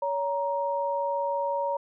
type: tone pair together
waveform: sine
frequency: 563.7 / 938 Hz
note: C#5 / A#5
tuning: +29 / +11 cents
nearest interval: major sixth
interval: 882 cents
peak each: -28 dBFS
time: 0.02-1.77 s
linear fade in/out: 5 ms
effects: none